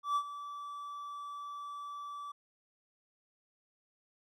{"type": "tone with ADSR envelope", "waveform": "triangle", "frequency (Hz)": 1157, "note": "D6", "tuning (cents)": -26, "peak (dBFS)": -25, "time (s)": [0.03, 2.32], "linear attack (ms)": 130, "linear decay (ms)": 67, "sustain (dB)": -14, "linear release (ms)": 8, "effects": []}